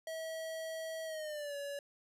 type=tone with pitch glide; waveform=square; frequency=645 to 568 Hz; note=E5 to C#5; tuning=-38 to +42 cents; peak=-40 dBFS; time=0.07-1.79 s; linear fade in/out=2 ms; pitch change=-220 cents; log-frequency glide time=1.05-1.56 s; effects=resampled to 32000 Hz